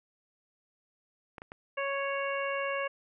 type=clicks; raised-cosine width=0.5 ms; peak=-28 dBFS; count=3; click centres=1.382 / 1.419 / 1.519 s
type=harmonic tone; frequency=554.4 Hz; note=C#5; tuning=in tune; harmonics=1 / 2 / 3 / 4 / 5; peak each=-33 / -36 / -38 / -39 / -40 dBFS; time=1.77-2.88 s; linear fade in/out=10 ms
effects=none